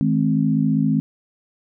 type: tone cluster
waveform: sine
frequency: 158.1 / 213.2 / 263.3 Hz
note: D#3 / G#3 / C4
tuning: +28 / +46 / +11 cents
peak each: -20 dBFS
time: 0.01-1 s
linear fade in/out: 0 ms
effects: none